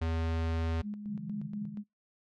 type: tone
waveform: square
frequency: 81.8 Hz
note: E2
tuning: 13 cents flat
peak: -30 dBFS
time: 0.01-0.82 s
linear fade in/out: 10 ms
type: tone with tremolo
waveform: sine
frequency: 207.7 Hz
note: G#3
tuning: in tune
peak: -34 dBFS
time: 0.82-1.84 s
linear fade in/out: 50 ms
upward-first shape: square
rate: 4.2 Hz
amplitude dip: 50%
type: band-pass noise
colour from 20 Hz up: white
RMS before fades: -44 dBFS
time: 1.08-1.75 s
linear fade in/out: 10 ms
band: 140 to 180 Hz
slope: 96 dB/octave
effects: noise-tail reverb RT60 0.2 s tail -26 dB re dry + low-pass 4000 Hz 12 dB/octave